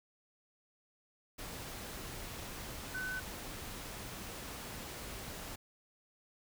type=tone in noise; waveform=sine; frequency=1510 Hz; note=F#6; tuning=35 cents sharp; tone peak=-37 dBFS; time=2.94-3.2 s; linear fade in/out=10 ms; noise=pink; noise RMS=-45 dBFS; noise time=1.38-5.56 s; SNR=+5 dB; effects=none